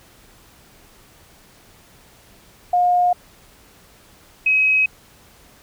sine tone pair in turn, 714 / 2544 Hz, F5 / D#7, +38 / +38 cents, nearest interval octave + minor seventh, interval 2200 cents, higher second, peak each -13 dBFS, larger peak neither, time 2.73-3.13 / 4.46-4.86 s, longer neither, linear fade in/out 5 ms, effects pink hiss -50 dBFS RMS until 5.62 s

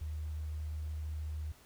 sine tone, 76.8 Hz, D#2, 22 cents flat, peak -36 dBFS, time 0.01-1.52 s, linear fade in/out 5 ms, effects pink hiss -61 dBFS RMS until 1.65 s

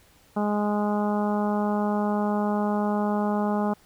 harmonic tone, 207.7 Hz, G#3, in tune, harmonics 1 / 2 / 3 / 4 / 5 / 6 / 7, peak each -24 / -31 / -31 / -30 / -36 / -37 / -43 dBFS, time 0.36-3.74 s, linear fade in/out 10 ms, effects pink hiss -58 dBFS RMS until 3.85 s

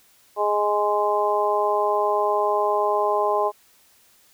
harmonic tone, 207.7 Hz, G#3, in tune, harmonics 2 / 3 / 4 / 5, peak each -24 / -24 / -24 / -24 dBFS, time 0.36-3.52 s, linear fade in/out 50 ms, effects white hiss -57 dBFS RMS until 4.33 s

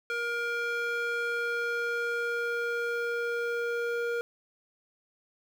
square tone with band-pass filter sweep, 472 Hz, A#4, 22 cents sharp, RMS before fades -31 dBFS, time 0.1-4.21 s, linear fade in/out 0 ms, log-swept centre 1700 to 950 Hz, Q 1.7, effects 9-bit

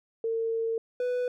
sine / triangle tone pair in turn, 453.6 / 495.4 Hz, A#4 / B4, -47 / +5 cents, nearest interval major second, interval 152 cents, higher second, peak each -26 / -24 dBFS, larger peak second, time 0.24-0.78 / 1-1.28 s, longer first, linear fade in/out 2 ms, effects none

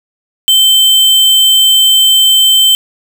sine tone with sample-and-hold, 3097 Hz, G7, 22 cents flat, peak -4 dBFS, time 0.48-2.75 s, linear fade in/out 0 ms, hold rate 11025 Hz, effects none

